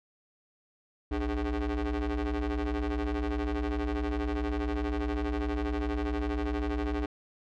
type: ring-modulated tone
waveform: 30% pulse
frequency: 116.54 Hz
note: A#2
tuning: in tune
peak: -23 dBFS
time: 1.11-7.06 s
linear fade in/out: 5 ms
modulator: 181 Hz
effects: low-pass 3000 Hz 12 dB/octave